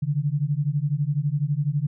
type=beating tone pair; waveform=sine; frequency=139.8 / 151.8 Hz; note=C#3 / D#3; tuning=+15 / -42 cents; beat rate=12 Hz; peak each=-24 dBFS; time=0.02-1.87 s; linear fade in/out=10 ms; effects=none